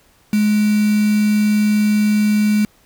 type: tone with quantisation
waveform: sine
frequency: 210.3 Hz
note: G#3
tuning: 22 cents sharp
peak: -12 dBFS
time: 0.33-2.65 s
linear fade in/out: 2 ms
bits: 4
effects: pink hiss -54 dBFS RMS until 2.85 s